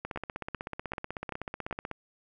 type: two click trains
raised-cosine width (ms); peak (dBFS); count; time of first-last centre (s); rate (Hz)
0.5; -20 / -20; 5 / 31; 0.16-1.71 / 0.05-1.913; 2.58 / 16.1
effects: none